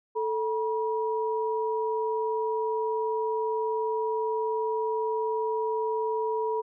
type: tone pair together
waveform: sine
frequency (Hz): 440 / 961.3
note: A4 / B5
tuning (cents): 0 / -47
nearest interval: octave + major second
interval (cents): 1353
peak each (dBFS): -27 / -30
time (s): 0.15-6.62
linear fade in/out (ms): 20
effects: none